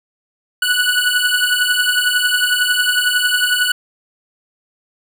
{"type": "beating tone pair", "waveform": "25% pulse", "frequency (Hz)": [1471, 1482], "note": ["F#6", "F#6"], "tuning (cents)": [-11, 2], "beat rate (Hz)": 11, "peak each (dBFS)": -13, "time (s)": [0.62, 3.72], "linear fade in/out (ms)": 5, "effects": []}